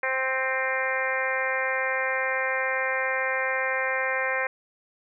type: harmonic tone with a mistuned harmonic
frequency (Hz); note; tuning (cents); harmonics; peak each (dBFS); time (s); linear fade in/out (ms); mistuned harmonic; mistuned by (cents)
262.2; C4; +4; 2 / 3 / 4 / 5 / 6 / 7 / 8 / 9; -30 / -35 / -33 / -39 / -31 / -30 / -31 / -35; 0.03-4.47; 2; 9; +23
effects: none